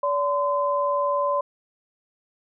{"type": "tone pair together", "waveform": "sine", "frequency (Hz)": [574, 1025.1], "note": ["D5", "C6"], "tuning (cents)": [-40, -36], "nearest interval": "minor seventh", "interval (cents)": 1004, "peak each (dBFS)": -23, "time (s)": [0.03, 1.41], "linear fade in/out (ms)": 5, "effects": []}